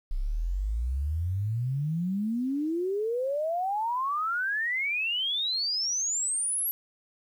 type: exponential sweep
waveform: sine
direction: up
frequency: 31.25 to 11840 Hz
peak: -26 dBFS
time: 0.11-6.71 s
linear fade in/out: 0 ms
effects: 10-bit